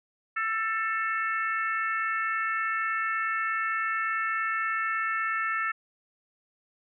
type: harmonic tone with a mistuned harmonic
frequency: 443.9 Hz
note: A4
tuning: 15 cents sharp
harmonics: 3 / 4 / 5 / 6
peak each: -29 / -30 / -35 / -40 dBFS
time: 0.36-5.72 s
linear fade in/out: 10 ms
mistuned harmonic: 5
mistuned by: -25 cents
effects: none